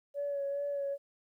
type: tone with vibrato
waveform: sine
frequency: 565 Hz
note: C#5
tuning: 33 cents sharp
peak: -31 dBFS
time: 0.14-0.98 s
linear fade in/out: 50 ms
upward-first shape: sine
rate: 2.4 Hz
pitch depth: 24 cents each way
effects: tanh soft clip ceiling -27 dBFS + 12-bit